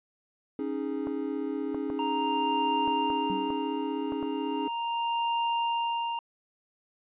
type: chord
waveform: triangle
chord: C# suspended second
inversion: none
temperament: equal with one note detuned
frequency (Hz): 275 / 311.1 / 415.3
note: C#4 / D#4 / G#4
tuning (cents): -14 / 0 / 0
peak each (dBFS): -31 / -32 / -33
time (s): 0.59-4.68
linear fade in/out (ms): 2
type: clicks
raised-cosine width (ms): 1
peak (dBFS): -24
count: 8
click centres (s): 1.071 / 1.746 / 1.901 / 2.877 / 3.102 / 3.504 / 4.122 / 4.228
type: tone with tremolo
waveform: square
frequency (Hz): 932.3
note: A#5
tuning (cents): 0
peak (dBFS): -26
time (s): 1.99-6.19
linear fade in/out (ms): 2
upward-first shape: sine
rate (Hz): 0.36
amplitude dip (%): 80
type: tone with exponential decay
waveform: sine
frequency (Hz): 192.7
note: G3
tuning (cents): -29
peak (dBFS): -30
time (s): 3.3-3.65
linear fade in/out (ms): 0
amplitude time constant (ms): 74
effects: resampled to 8000 Hz